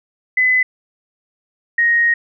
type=tone pair in turn; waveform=sine; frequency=2015 / 1872.5 Hz; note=B6 / A#6; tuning=+34 / +7 cents; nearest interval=minor second; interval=127 cents; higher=first; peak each=-11 dBFS; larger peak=neither; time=0.37-0.63 / 1.78-2.14 s; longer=second; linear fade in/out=5 ms; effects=none